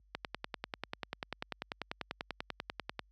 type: click train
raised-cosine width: 0.3 ms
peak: -20 dBFS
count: 30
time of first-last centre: 0.15-2.993 s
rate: 10.2 Hz
effects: added 50 Hz sine -52 dBFS peak until 3.11 s + high-pass 100 Hz 12 dB/octave